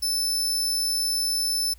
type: tone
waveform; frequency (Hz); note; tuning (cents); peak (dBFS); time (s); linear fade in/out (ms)
sawtooth; 5274; E8; 0; -20; 0.02-1.74; 10
effects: added 60 Hz sine -47 dBFS peak until 1.78 s + white hiss -59 dBFS RMS until 1.78 s